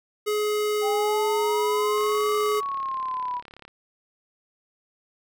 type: tone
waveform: square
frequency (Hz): 421.2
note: G#4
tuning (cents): +24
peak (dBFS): -23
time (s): 0.26-2.61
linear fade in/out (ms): 20
type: exponential two-way sweep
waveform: sine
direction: up then down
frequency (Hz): 784 to 1174 to 974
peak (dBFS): -26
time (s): 0.81-3.42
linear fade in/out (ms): 50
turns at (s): 2.36
type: click train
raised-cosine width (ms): 0.3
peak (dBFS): -28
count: 61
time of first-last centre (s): 1.98-3.68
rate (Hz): 35.3
effects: none